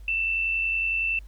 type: tone with amplitude modulation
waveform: sine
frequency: 2669 Hz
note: E7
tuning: 21 cents sharp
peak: -21 dBFS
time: 0.08-1.19 s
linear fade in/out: 2 ms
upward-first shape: sine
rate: 90.8 Hz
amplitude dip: 40%
effects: added 50 Hz sine -40 dBFS peak until 1.27 s + pink hiss -62 dBFS RMS until 1.27 s